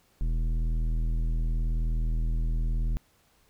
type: tone with tanh clipping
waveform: sine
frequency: 40.43 Hz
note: E1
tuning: 33 cents flat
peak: -26 dBFS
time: 0.21-2.97 s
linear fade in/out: 0 ms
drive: 12 dB
effects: pink hiss -65 dBFS RMS until 3.49 s